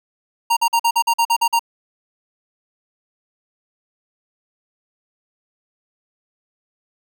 square tone bursts, 929 Hz, A#5, 6 cents flat, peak -14 dBFS, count 10, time 0.5-1.594 s, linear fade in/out 10 ms, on 68 ms, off 46 ms, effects none

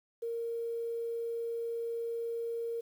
sine tone, 464.1 Hz, A#4, 8 cents flat, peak -33 dBFS, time 0.22-2.81 s, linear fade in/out 10 ms, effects 10-bit

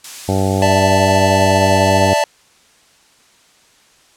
blue noise, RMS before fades -26 dBFS, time 0.04-2.23 s, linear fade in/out 5 ms
harmonic tone, 96.2 Hz, G2, 32 cents flat, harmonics 1 / 2 / 3 / 4 / 5 / 6 / 7 / 8 / 9, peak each -17 / -20 / -22 / -23 / -24 / -25 / -25 / -26 / -27 dBFS, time 0.28-2.14 s, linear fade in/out 10 ms
square chord, D suspended second, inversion none, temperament just, 587.3 / 660.7 / 881 Hz, D5 / E5 / A5, 0 / +4 / +2 cents, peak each -17 / -20 / -17 dBFS, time 0.62-2.24 s, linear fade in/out 2 ms
effects white hiss -51 dBFS RMS until 4.16 s + low-pass 8000 Hz 12 dB/octave

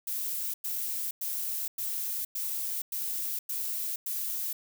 violet noise bursts, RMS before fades -33 dBFS, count 8, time 0.07-4.53 s, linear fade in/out 5 ms, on 470 ms, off 100 ms, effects none

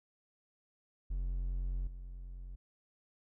triangle tone with level steps, 44.7 Hz, F1, 41 cents sharp, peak -31 / -41 dBFS, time 1.1-2.56 s, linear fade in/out 10 ms, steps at 1.87 s, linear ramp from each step 2 ms, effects none

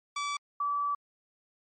sawtooth / sine tone pair in turn, 1153 / 1153 Hz, D6 / D6, -32 / -32 cents, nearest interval unison, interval 0 cents, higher neither, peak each -27 dBFS, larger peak neither, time 0.16-0.37 / 0.6-0.95 s, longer second, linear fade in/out 5 ms, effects MP3 32 kbps

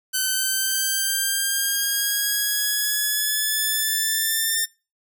5% pulse exponential sweep, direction up, 1522 to 1804 Hz, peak -10 dBFS, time 0.13-4.66 s, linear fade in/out 20 ms, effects noise-tail reverb RT60 0.3 s tail -23 dB re dry

